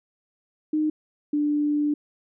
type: tone pair in turn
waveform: sine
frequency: 307.2 / 295.1 Hz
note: D#4 / D4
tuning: -22 / +8 cents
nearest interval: minor second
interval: 70 cents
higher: first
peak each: -20 dBFS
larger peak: neither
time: 0.73-0.9 / 1.33-1.94 s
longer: second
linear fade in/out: 5 ms
effects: none